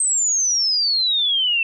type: exponential sweep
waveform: sine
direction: down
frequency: 8372 to 2655 Hz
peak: -16 dBFS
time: 0-1.63 s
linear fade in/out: 2 ms
effects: none